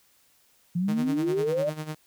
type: exponential sweep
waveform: sine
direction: up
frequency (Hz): 167.8 to 622.3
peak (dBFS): -23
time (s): 0.75-1.7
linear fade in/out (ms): 10
type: tone with tremolo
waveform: sawtooth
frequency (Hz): 154.5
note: D#3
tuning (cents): -12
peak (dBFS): -26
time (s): 0.88-1.95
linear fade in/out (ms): 5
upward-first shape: sine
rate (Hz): 10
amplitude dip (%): 75
effects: white hiss -63 dBFS RMS until 2.06 s